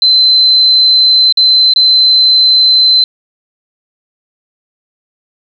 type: tone with dropouts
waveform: sine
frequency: 4066 Hz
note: B7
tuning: 50 cents sharp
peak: -4 dBFS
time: 0.02-3.04 s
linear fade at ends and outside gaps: 2 ms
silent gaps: 1.325-1.372 / 1.737-1.76 s
effects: 7-bit